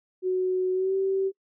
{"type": "tone with pitch glide", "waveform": "sine", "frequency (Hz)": [370, 385.7], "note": ["F#4", "G4"], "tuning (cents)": [0, -28], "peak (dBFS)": -22, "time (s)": [0.22, 1.32], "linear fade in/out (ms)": 50, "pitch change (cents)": 72, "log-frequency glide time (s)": [0.73, 0.95], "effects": ["noise-tail reverb RT60 0.1 s tail -23 dB re dry"]}